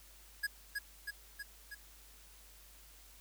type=tone with echo; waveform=square; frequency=1661.2 Hz; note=G#6; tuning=in tune; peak=-33 dBFS; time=0.43-0.47 s; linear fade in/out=10 ms; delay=320 ms; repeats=4; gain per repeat=-3 dB; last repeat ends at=1.75 s; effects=added 50 Hz sine -60 dBFS peak until 3.2 s + white hiss -60 dBFS RMS until 3.2 s